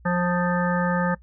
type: harmonic tone with a mistuned harmonic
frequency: 177 Hz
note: F3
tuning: 23 cents sharp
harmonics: 1 / 3 / 5 / 7 / 9 / 10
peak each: -22 / -27 / -29 / -30 / -32 / -32 dBFS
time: 0.05-1.15 s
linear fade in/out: 10 ms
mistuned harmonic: 9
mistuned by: -29 cents
effects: noise-tail reverb RT60 0.1 s tail -22 dB re dry + added 60 Hz sine -47 dBFS peak until 1.22 s